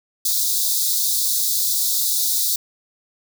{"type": "high-pass noise", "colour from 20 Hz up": "white", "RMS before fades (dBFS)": -20, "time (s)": [0.25, 2.56], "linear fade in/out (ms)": 5, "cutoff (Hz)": 3600, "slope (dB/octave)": 96, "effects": []}